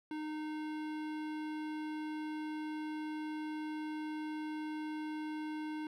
sine tone with hard clipping, 307.3 Hz, D#4, 21 cents flat, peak -40 dBFS, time 0.11-5.87 s, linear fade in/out 2 ms, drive 17 dB, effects none

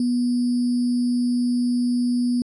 sine tone with sample-and-hold, 244.1 Hz, B3, 20 cents flat, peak -18 dBFS, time 0-2.42 s, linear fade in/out 2 ms, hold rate 4900 Hz, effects resampled to 24000 Hz

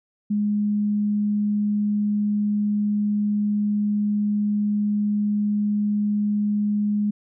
sine tone, 207.7 Hz, G#3, in tune, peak -19 dBFS, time 0.3-7.11 s, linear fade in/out 10 ms, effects none

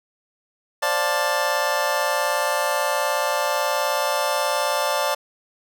25% pulse chord, D minor seventh, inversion third, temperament just, 528.6 / 587.3 / 704.8 / 881 Hz, C5 / D5 / F5 / A5, +18 / 0 / +16 / +2 cents, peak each -24 / -20 / -25 / -21 dBFS, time 0.82-5.15 s, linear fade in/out 10 ms, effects none

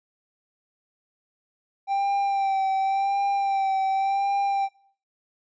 triangle tone with vibrato, 784 Hz, G5, in tune, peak -19 dBFS, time 1.87-4.69 s, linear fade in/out 50 ms, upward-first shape sine, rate 0.9 Hz, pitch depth 30 cents each way, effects noise-tail reverb RT60 0.5 s tail -20 dB re dry + resampled to 16000 Hz

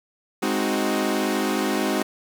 sawtooth chord, Ab dominant seventh, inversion none, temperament equal, 207.7 / 261.6 / 311.1 / 370 Hz, Ab3 / C4 / Eb4 / Gb4, 0 / 0 / 0 / 0 cents, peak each -23 dBFS, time 0.42-2.03 s, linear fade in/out 10 ms, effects 9-bit

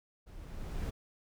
brown noise with level ramp, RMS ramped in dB -50 to -34 dBFS, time 0.26-0.91 s, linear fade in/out 20 ms, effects none

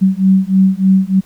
sine beating tone pair, 188.9 / 192.2 Hz, F#3 / G3, +36 / -34 cents, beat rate 3.3 Hz, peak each -11 dBFS, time 0.01-1.21 s, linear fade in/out 20 ms, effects pink hiss -48 dBFS RMS until 1.25 s

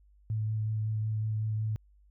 sine tone with vibrato, 108.6 Hz, A2, 22 cents flat, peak -28 dBFS, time 0.3-1.76 s, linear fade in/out 0 ms, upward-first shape sine, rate 5.4 Hz, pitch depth 13 cents each way, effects added 50 Hz sine -58 dBFS peak until 2.1 s

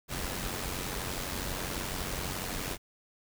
pink noise with amplitude modulation, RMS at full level -33 dBFS, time 0.08-2.78 s, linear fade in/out 50 ms, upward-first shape sine, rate 92 Hz, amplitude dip 55%, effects none

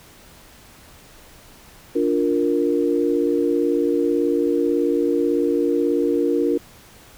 sine chord, Bb major, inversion first, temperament just, 291.4 / 349.6 / 466.2 Hz, D4 / F4 / Bb4, -13 / +2 / 0 cents, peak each -21 dBFS, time 1.95-6.58 s, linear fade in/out 10 ms, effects pink hiss -47 dBFS RMS until 7.17 s

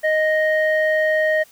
square tone with low-pass filter, 622.3 Hz, D#5, in tune, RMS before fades -18 dBFS, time 0.03-1.44 s, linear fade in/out 20 ms, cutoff 1600 Hz, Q 8.3, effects white hiss -51 dBFS RMS until 1.51 s

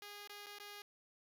5% pulse tone with dropouts, 410.5 Hz, G#4, 20 cents flat, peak -38 dBFS, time 0.02-0.82 s, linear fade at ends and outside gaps 2 ms, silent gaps 0.275-0.295 / 0.462-0.466 / 0.586-0.599 s, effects none

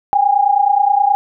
sine tone pair together, 790.5 / 820 Hz, G5 / G#5, +14 / -22 cents, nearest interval minor second, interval 64 cents, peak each -14 / -12 dBFS, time 0.13-1.15 s, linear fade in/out 0 ms, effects none

